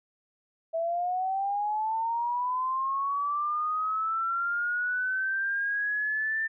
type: linear sweep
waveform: sine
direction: up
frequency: 650 to 1790 Hz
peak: -26 dBFS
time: 0.73-6.48 s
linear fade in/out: 20 ms
effects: none